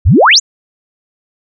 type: exponential sweep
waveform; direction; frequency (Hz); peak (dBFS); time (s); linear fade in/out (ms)
sine; up; 61.74 to 7459; -3; 0.05-0.4; 20
effects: none